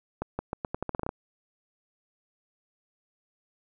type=accelerating click train; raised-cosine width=1 ms; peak=-16 dBFS; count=12; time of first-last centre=0.22-1.091 s; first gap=170 ms; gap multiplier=0.83; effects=none